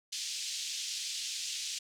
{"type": "band-pass noise", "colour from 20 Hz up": "white", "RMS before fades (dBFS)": -38, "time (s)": [0.12, 1.79], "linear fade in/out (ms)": 10, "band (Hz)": [2800, 6900], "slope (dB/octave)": 24, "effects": []}